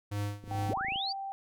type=tone with tremolo; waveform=square; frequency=102.5 Hz; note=G#2; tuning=22 cents flat; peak=-31 dBFS; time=0.11-0.74 s; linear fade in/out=10 ms; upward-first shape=sine; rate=2.4 Hz; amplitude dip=90%
type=click train; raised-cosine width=3 ms; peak=-33 dBFS; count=15; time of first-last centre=0.44-0.959 s; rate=27 Hz
type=tone with pitch glide; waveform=sine; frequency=775 to 782.6 Hz; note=G5 to G5; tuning=-20 to -3 cents; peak=-35 dBFS; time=0.51-1.32 s; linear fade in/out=0 ms; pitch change=+17 cents; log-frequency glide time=0.79-1.05 s
type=linear sweep; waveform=sine; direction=up; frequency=57.9 to 4800 Hz; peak=-32 dBFS; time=0.68-1.13 s; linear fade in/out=10 ms
effects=none